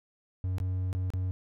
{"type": "tone with dropouts", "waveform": "triangle", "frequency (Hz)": 92.5, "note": "F#2", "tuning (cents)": 0, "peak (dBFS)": -26, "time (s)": [0.44, 1.31], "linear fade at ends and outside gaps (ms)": 0, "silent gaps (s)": [[0.583, 0.601], [0.929, 0.95], [1.103, 1.136]], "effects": []}